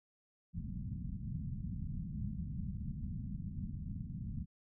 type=low-pass noise; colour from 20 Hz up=white; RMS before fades=-41 dBFS; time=0.53-4.46 s; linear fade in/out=50 ms; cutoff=210 Hz; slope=48 dB/octave; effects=none